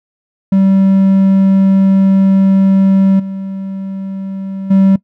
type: tone with level steps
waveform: triangle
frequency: 193.2 Hz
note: G3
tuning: 25 cents flat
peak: -4 / -17 / -3 dBFS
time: 0.52-4.96 s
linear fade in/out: 5 ms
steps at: 3.19 / 4.7 s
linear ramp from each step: 10 ms
effects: noise-tail reverb RT60 0.1 s tail -20 dB re dry